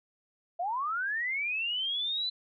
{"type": "linear sweep", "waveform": "sine", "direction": "up", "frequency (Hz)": [659.3, 4047], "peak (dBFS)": -29, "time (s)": [0.59, 2.3], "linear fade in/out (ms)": 10, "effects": []}